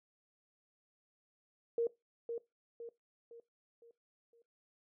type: tone with echo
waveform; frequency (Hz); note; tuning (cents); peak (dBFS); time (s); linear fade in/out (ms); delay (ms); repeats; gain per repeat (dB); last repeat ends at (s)
sine; 466.2; A#4; 0; -29; 1.78-1.87; 2; 510; 5; -7; 4.42
effects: noise-tail reverb RT60 0.2 s tail -20 dB re dry